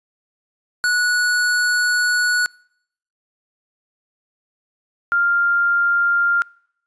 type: tone pair in turn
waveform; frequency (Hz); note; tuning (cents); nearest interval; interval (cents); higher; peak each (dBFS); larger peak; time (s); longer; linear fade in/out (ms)
square / sine; 1468 / 1397.1; F#6 / F6; -14 / 0; minor second; 86; first; -16 / -14; second; 0.84-2.46 / 5.12-6.42; first; 0
effects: noise-tail reverb RT60 0.7 s tail -26 dB re dry + resampled to 22050 Hz